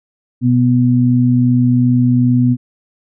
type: tone pair together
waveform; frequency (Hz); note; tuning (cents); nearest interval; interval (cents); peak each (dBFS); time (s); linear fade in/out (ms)
sine; 124.31 / 246.9; B2 / B3; +12 / 0; octave; 1188; -12 / -11; 0.41-2.57; 50
effects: none